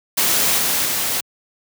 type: noise with level steps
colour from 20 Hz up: white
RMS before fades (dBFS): -17 / -19 / -21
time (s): 0.17-1.21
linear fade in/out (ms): 10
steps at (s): 0.58 / 0.85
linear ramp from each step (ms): 5
effects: high-pass 100 Hz 12 dB/octave